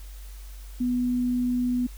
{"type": "tone", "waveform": "sine", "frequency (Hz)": 246.9, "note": "B3", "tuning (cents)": 0, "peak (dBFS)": -22, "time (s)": [0.8, 1.87], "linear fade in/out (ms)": 10, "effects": ["added 48 Hz sine -38 dBFS peak until 1.97 s", "white hiss -52 dBFS RMS until 1.97 s"]}